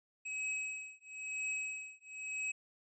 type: tone with tremolo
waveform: square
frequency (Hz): 2554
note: D#7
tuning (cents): +45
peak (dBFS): -35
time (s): 0.25-2.52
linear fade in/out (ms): 10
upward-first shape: triangle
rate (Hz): 1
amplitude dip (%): 100
effects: resampled to 22050 Hz